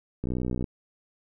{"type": "click train", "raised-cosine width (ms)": 3, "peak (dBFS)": -17, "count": 26, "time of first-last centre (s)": [0.24, 0.642], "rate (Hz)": 62.2, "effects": []}